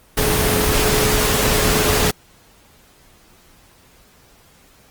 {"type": "tone in noise", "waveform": "sine", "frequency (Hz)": 426, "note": "G#4", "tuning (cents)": 44, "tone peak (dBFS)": -22, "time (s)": [0.17, 2.11], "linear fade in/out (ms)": 5, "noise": "pink", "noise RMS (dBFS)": -17, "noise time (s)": [0.17, 2.11], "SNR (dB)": -8, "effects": ["pink hiss -51 dBFS RMS until 4.9 s", "Opus 24 kbps"]}